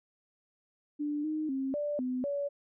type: tone with pitch steps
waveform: sine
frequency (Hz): 294.8 / 309.3 / 267.7 / 587 / 253.4 / 569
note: D4 / D#4 / C4 / D5 / B3 / C#5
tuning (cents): +7 / -10 / +40 / -1 / +45 / +45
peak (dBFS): -30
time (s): 0.99-2.49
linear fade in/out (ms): 20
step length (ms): 250
effects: none